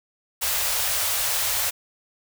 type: band-stop noise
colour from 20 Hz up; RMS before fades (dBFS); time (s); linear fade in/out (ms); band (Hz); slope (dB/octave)
white; -24; 0.41-1.71; 20; 120 to 480; 48
effects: none